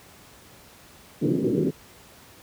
white band-pass noise, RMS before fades -23 dBFS, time 1.21-1.71 s, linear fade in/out 20 ms, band 130 to 420 Hz, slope 48 dB/octave, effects pink hiss -50 dBFS RMS until 2.42 s + high-pass 60 Hz 12 dB/octave

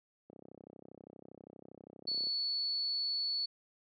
click train, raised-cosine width 2 ms, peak -37 dBFS, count 65, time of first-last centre 0.3-2.269 s, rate 32.5 Hz
sine tone, 4429 Hz, C#8, 2 cents flat, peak -32 dBFS, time 2.07-3.46 s, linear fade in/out 10 ms
effects high-pass 200 Hz 12 dB/octave

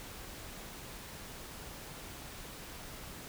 silence, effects pink hiss -47 dBFS RMS until 3.28 s

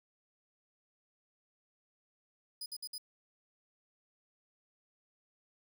sawtooth tone bursts, 4978 Hz, D#8, in tune, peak -37 dBFS, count 4, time 2.61-2.981 s, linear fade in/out 5 ms, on 50 ms, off 57 ms, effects none

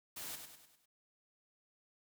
white noise with echo, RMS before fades -45 dBFS, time 0.16-0.36 s, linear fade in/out 10 ms, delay 100 ms, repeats 5, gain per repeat -6 dB, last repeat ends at 0.86 s, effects none

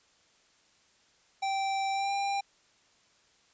square tone with pitch glide, 780 to 795.9 Hz, G5 to G5, -9 to +26 cents, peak -29 dBFS, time 1.42-2.41 s, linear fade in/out 10 ms, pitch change +35 cents, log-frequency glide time 1.92-2.12 s, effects white hiss -65 dBFS RMS until 3.53 s + resampled to 16000 Hz

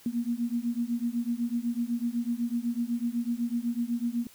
sine beating tone pair, 233 / 241 Hz, A#3 / B3, -1 / -42 cents, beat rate 8 Hz, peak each -30 dBFS, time 0.06-4.27 s, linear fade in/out 2 ms, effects white hiss -55 dBFS RMS until 4.34 s

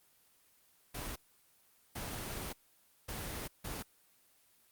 pink noise bursts at uneven times, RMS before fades -41 dBFS, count 4, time 0.94-1.16 / 1.95-2.53 / 3.08-3.48 / 3.64-3.83 s, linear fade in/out 10 ms, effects white hiss -68 dBFS RMS until 4.71 s + Opus 24 kbps

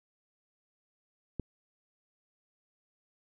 click, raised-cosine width 3 ms, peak -21 dBFS, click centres 1.397 s, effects none

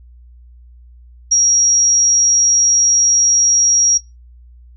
sine tone, 5660 Hz, F8, 22 cents sharp, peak -9 dBFS, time 1.31-3.98 s, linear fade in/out 10 ms, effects noise-tail reverb RT60 0.2 s tail -19 dB re dry + added 60 Hz sine -39 dBFS peak until 4.76 s

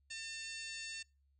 harmonic tone with a mistuned harmonic, 899 Hz, A5, 37 cents sharp, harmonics 2 / 3 / 4 / 5 / 6 / 7 / 8 / 9, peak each -50 / -48 / -53 / -49 / -56 / -59 / -52 / -54 dBFS, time 0.1-1.03 s, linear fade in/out 10 ms, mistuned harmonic 8, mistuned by -72 cents, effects noise-tail reverb RT60 0.3 s tail -26 dB re dry + added 69 Hz sine -70 dBFS peak until 1.39 s

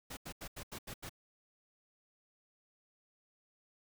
pink noise bursts, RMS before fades -45 dBFS, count 7, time 0.1-1.095 s, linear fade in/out 10 ms, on 71 ms, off 83 ms, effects none

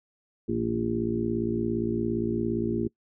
harmonic tone with a mistuned harmonic, 57.4 Hz, A#1, 26 cents flat, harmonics 1 / 2 / 3 / 4 / 5 / 6 / 7, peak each -41 / -35 / -40 / -29 / -37 / -29 / -33 dBFS, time 0.48-2.88 s, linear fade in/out 10 ms, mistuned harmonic 3, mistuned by -52 cents, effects noise-tail reverb RT60 0.1 s tail -23 dB re dry

